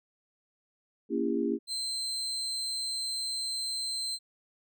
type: chord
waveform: sine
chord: A# diminished seventh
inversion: none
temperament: just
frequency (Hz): 233.1 / 279.7 / 335.6 / 402.8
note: A#3 / C#4 / E4 / G4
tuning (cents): 0 / +16 / +31 / +47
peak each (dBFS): -32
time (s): 1.09-1.59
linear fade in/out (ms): 50
type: tone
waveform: 35% pulse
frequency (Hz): 4114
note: C8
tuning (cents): -30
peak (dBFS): -30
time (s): 1.67-4.19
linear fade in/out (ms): 50
effects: none